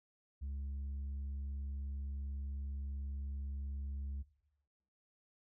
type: tone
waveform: sine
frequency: 69.3 Hz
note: C#2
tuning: in tune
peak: -36 dBFS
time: 0.41-4.23 s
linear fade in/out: 20 ms
effects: noise-tail reverb RT60 0.9 s tail -18 dB re dry + tanh soft clip ceiling -38 dBFS